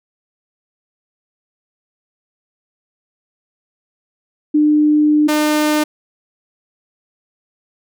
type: tone pair in turn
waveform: sine / sawtooth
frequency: 300.6 / 302.5 Hz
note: D4 / D#4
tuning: +40 / -49 cents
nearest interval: unison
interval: 11 cents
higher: second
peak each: -9 dBFS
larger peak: neither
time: 4.54-5.28 / 5.28-5.84 s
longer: first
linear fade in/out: 10 ms
effects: none